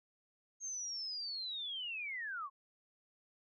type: linear sweep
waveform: sine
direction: down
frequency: 6480 to 1048 Hz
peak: -39 dBFS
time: 0.6-2.5 s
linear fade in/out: 50 ms
effects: none